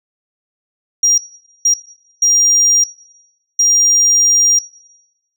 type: tone bursts at uneven times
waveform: sine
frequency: 5700 Hz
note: F8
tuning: 34 cents sharp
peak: -7 dBFS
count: 4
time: 1.03-1.18 / 1.65-1.74 / 2.22-2.84 / 3.59-4.59 s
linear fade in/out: 5 ms
effects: noise-tail reverb RT60 0.9 s tail -18 dB re dry + tanh soft clip ceiling -5 dBFS